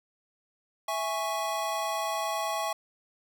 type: chord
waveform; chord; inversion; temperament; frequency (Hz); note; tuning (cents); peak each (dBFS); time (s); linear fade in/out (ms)
square; C# minor; first; equal; 659.3 / 830.6 / 1108.7; E5 / G#5 / C#6; 0 / 0 / 0; -34; 0.88-2.73; 5
effects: none